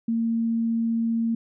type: tone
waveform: sine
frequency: 228.8 Hz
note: A#3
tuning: 32 cents flat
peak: -21 dBFS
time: 0.08-1.35 s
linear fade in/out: 5 ms
effects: none